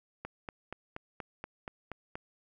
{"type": "click train", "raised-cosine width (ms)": 0.5, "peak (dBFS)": -24, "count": 9, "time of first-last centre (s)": [0.25, 2.155], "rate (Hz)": 4.2, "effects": ["11-bit"]}